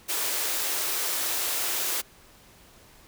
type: high-pass noise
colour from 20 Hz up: white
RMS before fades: -28 dBFS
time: 0.08-2.02 s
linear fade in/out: 20 ms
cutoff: 300 Hz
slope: 48 dB/octave
effects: pink hiss -54 dBFS RMS until 3.07 s